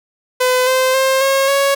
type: tone with pitch steps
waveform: sawtooth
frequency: 506 / 517.8 / 529.9 / 542.3 / 555 Hz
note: B4 / C5 / C5 / C#5 / C#5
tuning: +42 / -18 / +22 / -38 / +2 cents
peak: -8 dBFS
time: 0.4-1.75 s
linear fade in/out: 10 ms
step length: 270 ms
effects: none